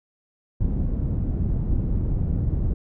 pink low-pass noise, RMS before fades -23 dBFS, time 0.6-2.74 s, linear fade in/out 10 ms, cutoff 180 Hz, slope 12 dB/octave, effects none

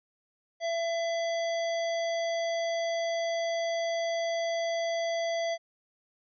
harmonic tone, 670 Hz, E5, 28 cents sharp, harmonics 1 / 3 / 5 / 7 / 9, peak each -28 / -38 / -42 / -45 / -47 dBFS, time 0.6-5.58 s, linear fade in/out 50 ms, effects none

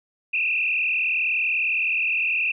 sine tone with frequency modulation, 2571 Hz, E7, 44 cents flat, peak -20 dBFS, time 0.33-2.52 s, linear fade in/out 10 ms, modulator 39.5 Hz, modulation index 3.7, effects none

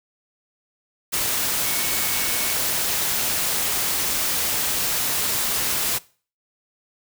sine tone in noise, 2217 Hz, C#7, in tune, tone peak -34 dBFS, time 1.63-2.55 s, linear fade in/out 20 ms, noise white, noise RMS -23 dBFS, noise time 1.12-5.99 s, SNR -14 dB, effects noise-tail reverb RT60 0.4 s tail -21 dB re dry

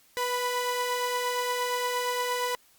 sawtooth tone pair together, 491.7 / 992 Hz, B4 / B5, -8 / +7 cents, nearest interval octave, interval 1215 cents, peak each -26 dBFS, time 0.17-2.55 s, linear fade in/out 0 ms, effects white hiss -61 dBFS RMS until 2.78 s + Opus 48 kbps

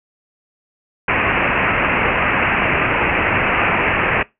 white low-pass noise, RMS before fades -17 dBFS, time 1.08-4.23 s, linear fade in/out 5 ms, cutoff 2700 Hz, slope 96 dB/octave, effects noise-tail reverb RT60 0.2 s tail -21 dB re dry

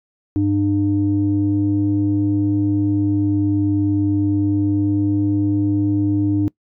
sine tone pair together, 100.6 / 301.5 Hz, G2 / D4, +45 / +46 cents, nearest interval octave + perfect fifth, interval 1901 cents, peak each -19 / -15 dBFS, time 0.36-6.48 s, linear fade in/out 0 ms, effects noise-tail reverb RT60 0.1 s tail -23 dB re dry + tanh soft clip ceiling -8 dBFS

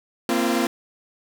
sawtooth chord, Bb suspended second, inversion none, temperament equal with one note detuned, 233.1 / 261.6 / 341.8 Hz, Bb3 / C4 / F4, 0 / 0 / -37 cents, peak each -20 dBFS, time 0.29-0.67 s, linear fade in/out 2 ms, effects none

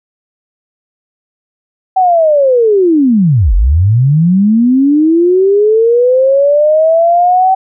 sine linear two-way sweep, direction down then up, 766 to 41.2 to 766 Hz, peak -5 dBFS, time 1.96-7.55 s, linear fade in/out 10 ms, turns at 3.54 s, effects none

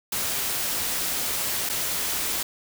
white noise with dropouts, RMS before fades -27 dBFS, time 0.12-2.43 s, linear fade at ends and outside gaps 5 ms, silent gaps 1.691-1.696 s, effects none

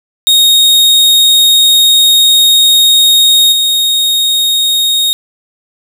40% pulse tone with level steps, 3729 Hz, A#7, in tune, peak -3 / -7 dBFS, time 0.27-5.13 s, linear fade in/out 0 ms, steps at 3.52 s, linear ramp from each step 5 ms, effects none

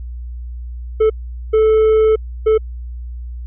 triangle tone bursts at uneven times, 436.9 Hz, A4, 12 cents flat, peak -7 dBFS, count 3, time 1-1.1 / 1.53-2.16 / 2.46-2.58 s, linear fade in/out 10 ms, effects added 60 Hz sine -25 dBFS peak until 3.46 s + resampled to 8000 Hz

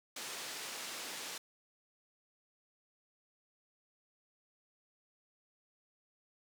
white band-pass noise, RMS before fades -44 dBFS, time 0.16-1.38 s, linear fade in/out 5 ms, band 230 to 6900 Hz, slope 12 dB/octave, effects none

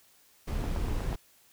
brown noise, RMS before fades -31 dBFS, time 0.47-1.16 s, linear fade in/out 10 ms
click train, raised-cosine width 1 ms, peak -23 dBFS, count 5, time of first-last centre 0.64-1.128 s, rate 8.19 Hz
effects white hiss -62 dBFS RMS until 1.52 s

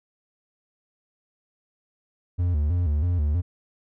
triangle tone with vibrato, 80.9 Hz, E2, 32 cents flat, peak -18 dBFS, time 2.38-3.42 s, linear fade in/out 20 ms, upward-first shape square, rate 3.1 Hz, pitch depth 150 cents each way, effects none

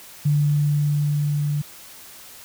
sine tone with level ramp, 146.83 Hz, D3, in tune, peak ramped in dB -15 to -20 dBFS, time 0.25-1.62 s, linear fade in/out 10 ms, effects white hiss -43 dBFS RMS until 2.44 s

